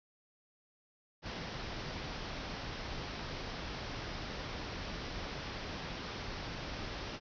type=low-pass noise; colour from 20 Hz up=pink; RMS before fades=-42 dBFS; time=1.22-7.2 s; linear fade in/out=50 ms; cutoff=5700 Hz; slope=96 dB/octave; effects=none